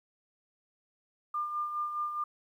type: tone with tremolo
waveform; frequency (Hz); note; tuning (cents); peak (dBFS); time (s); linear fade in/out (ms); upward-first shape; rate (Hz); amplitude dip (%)
sine; 1200; D6; +37; -29; 1.34-2.24; 5; sine; 4.8; 50
effects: 11-bit